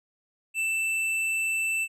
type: tone with tanh clipping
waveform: sine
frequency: 2658 Hz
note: E7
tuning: 14 cents sharp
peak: -26 dBFS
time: 0.54-1.88 s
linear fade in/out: 50 ms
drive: 16 dB
effects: low-pass 12000 Hz 12 dB/octave